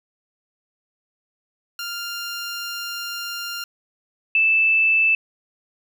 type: tone pair in turn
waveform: 15% pulse / sine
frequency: 1396.9 / 2637 Hz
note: F6 / E7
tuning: 0 / 0 cents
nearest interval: major seventh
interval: 1100 cents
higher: second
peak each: -21 / -14 dBFS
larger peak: second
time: 1.79-3.64 / 4.35-5.15 s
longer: first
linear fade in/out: 2 ms
effects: none